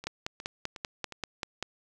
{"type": "two click trains", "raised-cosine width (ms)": 0.2, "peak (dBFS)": [-15, -24], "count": [9, 4], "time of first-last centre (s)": [[0.07, 1.626], [0.04, 1.123]], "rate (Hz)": [5.14, 2.77], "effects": []}